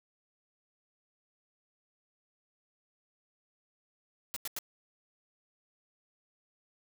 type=noise bursts; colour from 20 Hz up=white; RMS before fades=-37 dBFS; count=3; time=4.34-4.588 s; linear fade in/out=0 ms; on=24 ms; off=88 ms; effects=none